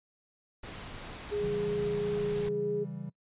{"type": "noise", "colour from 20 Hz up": "pink", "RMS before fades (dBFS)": -43, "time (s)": [0.63, 2.49], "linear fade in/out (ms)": 5}
{"type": "tone", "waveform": "sine", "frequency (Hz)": 413.6, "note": "G#4", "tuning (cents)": -7, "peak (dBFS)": -29, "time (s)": [1.31, 2.85], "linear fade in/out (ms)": 20}
{"type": "chord", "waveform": "triangle", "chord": "C# diminished", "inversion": "none", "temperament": "equal", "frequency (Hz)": [138.59, 164.81, 196], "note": ["C#3", "E3", "G3"], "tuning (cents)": [0, 0, 0], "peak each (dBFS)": -39, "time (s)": [1.41, 3.1], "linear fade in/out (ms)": 10}
{"effects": ["noise-tail reverb RT60 0.1 s tail -22 dB re dry", "resampled to 8000 Hz"]}